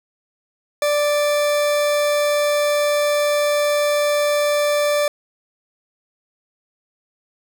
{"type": "tone", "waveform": "40% pulse", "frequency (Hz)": 587.3, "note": "D5", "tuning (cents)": 0, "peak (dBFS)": -15, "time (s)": [0.82, 5.08], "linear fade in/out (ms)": 2, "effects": []}